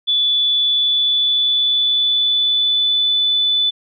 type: tone with pitch glide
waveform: sine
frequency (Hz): 3460 to 3492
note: A7 to A7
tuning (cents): -30 to -14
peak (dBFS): -13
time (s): 0.07-3.71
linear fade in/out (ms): 20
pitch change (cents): +16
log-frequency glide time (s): 0.65-3.16
effects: none